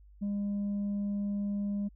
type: tone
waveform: sine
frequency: 202.6 Hz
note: G#3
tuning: 43 cents flat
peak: -27 dBFS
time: 0.21-1.89 s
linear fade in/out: 20 ms
effects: tanh soft clip ceiling -29 dBFS + added 50 Hz sine -53 dBFS peak until 1.95 s